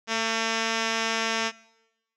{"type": "tone with low-pass filter", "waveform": "5% pulse", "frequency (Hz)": 225.2, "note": "A3", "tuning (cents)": 40, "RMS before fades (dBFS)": -27, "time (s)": [0.07, 1.52], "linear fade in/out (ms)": 50, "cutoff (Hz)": 4900, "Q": 4.9, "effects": ["noise-tail reverb RT60 1.0 s tail -22 dB re dry"]}